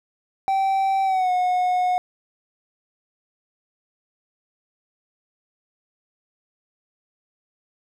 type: tone with pitch glide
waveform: triangle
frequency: 775 to 727.3 Hz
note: G5 to F#5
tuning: -20 to -30 cents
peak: -16 dBFS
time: 0.48-1.98 s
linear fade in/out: 0 ms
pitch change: -110 cents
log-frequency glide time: 1.04-1.31 s
effects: none